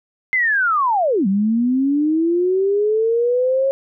sine linear two-way sweep, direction down then up, 2093 to 188 to 547 Hz, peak -14 dBFS, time 0.33-3.71 s, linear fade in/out 0 ms, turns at 1.27 s, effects none

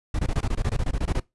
brown noise bursts, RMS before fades -23 dBFS, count 15, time 0.14-1.199 s, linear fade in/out 5 ms, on 51 ms, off 21 ms, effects noise-tail reverb RT60 0.2 s tail -22 dB re dry + resampled to 24000 Hz

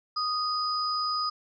sine tone pair together, 1244.5 / 4975 Hz, D#6 / D#8, 0 / -1 cents, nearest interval 2 octaves, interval 2399 cents, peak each -28 / -30 dBFS, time 0.16-1.3 s, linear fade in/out 10 ms, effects none

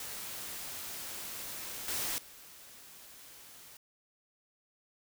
white noise with level steps, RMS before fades -42 / -35 / -53 dBFS, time 0-3.77 s, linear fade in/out 2 ms, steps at 1.88 / 2.18 s, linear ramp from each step 2 ms, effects none

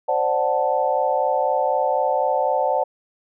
sine chord, D dominant seventh, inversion third, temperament equal, 523.3 / 587.3 / 740 / 880 Hz, C5 / D5 / F#5 / A5, 0 / 0 / 0 / 0 cents, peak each -23 dBFS, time 0.08-2.84 s, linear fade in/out 10 ms, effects none

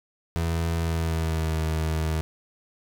30% pulse tone with pitch glide, 83 to 79.21 Hz, E2 to D#2, +12 to +32 cents, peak -21 dBFS, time 0.36-2.21 s, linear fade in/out 0 ms, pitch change -80 cents, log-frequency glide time 0.8-1.59 s, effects none

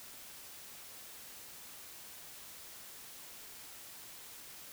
silence, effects white hiss -51 dBFS RMS until 4.72 s

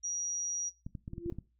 sine tone, 5760 Hz, F#8, 47 cents flat, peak -32 dBFS, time 0.03-0.7 s, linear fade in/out 20 ms
clicks, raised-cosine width 5 ms, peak -28 dBFS, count 8, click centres 0.865 / 0.952 / 1.079 / 1.134 / 1.181 / 1.261 / 1.324 / 1.386 s
sine tone with exponential growth, 343.2 Hz, F4, 30 cents flat, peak -29 dBFS, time 1.09-1.3 s, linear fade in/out 0 ms, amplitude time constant 45 ms
effects noise-tail reverb RT60 0.3 s tail -20 dB re dry + added 60 Hz sine -70 dBFS peak until 1.59 s

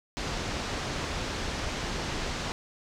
pink low-pass noise, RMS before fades -33 dBFS, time 0.17-2.52 s, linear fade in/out 0 ms, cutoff 6500 Hz, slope 24 dB/octave, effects none

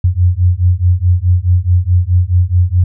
sine beating tone pair, 87.31 / 92.01 Hz, F2 / F#2, 0 / -9 cents, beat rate 4.7 Hz, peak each -11 dBFS, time 0.04-2.84 s, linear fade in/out 5 ms, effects none

